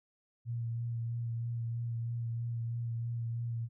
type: tone with vibrato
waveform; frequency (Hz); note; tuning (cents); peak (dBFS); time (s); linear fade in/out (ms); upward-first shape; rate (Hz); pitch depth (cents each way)
sine; 116.9; A#2; +5; -33; 0.45-3.69; 50; sine; 3.1; 20
effects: none